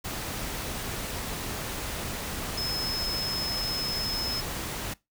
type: tone in noise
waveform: sine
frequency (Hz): 5180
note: E8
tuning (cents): -31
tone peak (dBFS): -29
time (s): 2.57-4.41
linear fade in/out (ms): 10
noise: pink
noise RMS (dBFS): -34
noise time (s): 0.04-4.94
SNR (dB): +2
effects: noise-tail reverb RT60 0.2 s tail -21 dB re dry